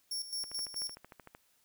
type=tone with tremolo; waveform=sawtooth; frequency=5480 Hz; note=F8; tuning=34 cents flat; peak=-32 dBFS; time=0.11-0.95 s; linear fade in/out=5 ms; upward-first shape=square; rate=4.6 Hz; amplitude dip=70%
type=click train; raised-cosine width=0.5 ms; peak=-34 dBFS; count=13; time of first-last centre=0.44-1.349 s; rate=13.2 Hz
effects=white hiss -71 dBFS RMS until 1.64 s